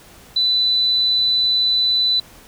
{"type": "tone", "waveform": "sine", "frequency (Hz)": 3991, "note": "B7", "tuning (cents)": 17, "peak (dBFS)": -14, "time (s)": [0.36, 2.2], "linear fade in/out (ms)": 5, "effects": ["pink hiss -45 dBFS RMS until 2.47 s"]}